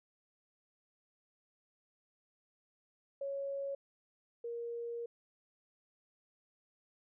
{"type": "tone pair in turn", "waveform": "sine", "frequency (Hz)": [554.4, 469.8], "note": ["C#5", "A#4"], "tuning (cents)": [0, 13], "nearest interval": "minor third", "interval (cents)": 287, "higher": "first", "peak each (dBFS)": [-36, -38], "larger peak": "first", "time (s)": [[3.21, 3.75], [4.44, 5.06]], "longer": "second", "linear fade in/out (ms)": 5, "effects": []}